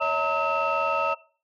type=tone cluster; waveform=sine; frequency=563 / 644 / 916 / 1285 / 2689 Hz; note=C#5 / E5 / A#5 / E6 / E7; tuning=+27 / -41 / -31 / -45 / +34 cents; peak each=-28 / -28 / -28 / -25 / -30 dBFS; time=0-1.15 s; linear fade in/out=20 ms; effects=noise-tail reverb RT60 0.4 s tail -19 dB re dry + tanh soft clip ceiling -16 dBFS